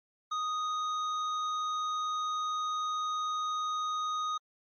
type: tone with hard clipping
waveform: sine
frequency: 1244.5 Hz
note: D#6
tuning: in tune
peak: -32 dBFS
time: 0.31-4.38 s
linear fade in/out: 10 ms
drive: 9 dB
effects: MP3 32 kbps